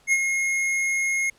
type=tone with ADSR envelope; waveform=square; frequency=2153 Hz; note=C7; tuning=49 cents sharp; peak=-16 dBFS; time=0.07-1.3 s; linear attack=54 ms; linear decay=47 ms; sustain=-6 dB; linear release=5 ms; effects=pink hiss -59 dBFS RMS until 1.38 s + low-pass 10000 Hz 12 dB/octave